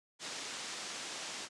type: low-pass noise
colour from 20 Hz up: white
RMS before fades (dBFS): -43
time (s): 0.19-1.49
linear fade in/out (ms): 50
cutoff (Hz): 7200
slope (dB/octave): 24
effects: high-pass 200 Hz 12 dB/octave + resampled to 24000 Hz